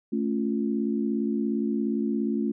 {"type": "chord", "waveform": "sine", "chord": "A augmented", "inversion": "none", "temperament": "equal", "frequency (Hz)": [220, 277.2, 349.2], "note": ["A3", "C#4", "E#4"], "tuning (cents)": [0, 0, 0], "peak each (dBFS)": [-26, -29, -31], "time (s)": [0.12, 2.52], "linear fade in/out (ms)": 10, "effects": []}